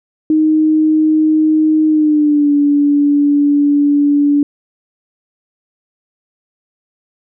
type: tone with pitch glide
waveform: sine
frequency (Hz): 311.1 to 288.6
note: D#4 to D4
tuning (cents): 0 to -30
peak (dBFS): -8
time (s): 0.3-4.43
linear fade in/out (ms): 2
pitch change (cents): -130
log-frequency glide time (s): 1.87-2.52
effects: none